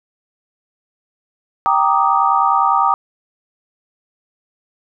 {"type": "chord", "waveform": "sine", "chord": "Eb major seventh", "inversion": "first", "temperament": "equal", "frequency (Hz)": [784, 932.3, 1174.7, 1244.5], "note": ["G5", "Bb5", "D6", "Eb6"], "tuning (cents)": [0, 0, 0, 0], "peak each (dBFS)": -17, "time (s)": [1.66, 2.94], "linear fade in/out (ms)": 0, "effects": []}